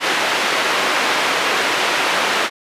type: band-pass noise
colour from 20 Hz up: white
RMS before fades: -18 dBFS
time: 0-2.5 s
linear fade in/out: 50 ms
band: 340 to 2500 Hz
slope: 12 dB/octave
effects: resampled to 32000 Hz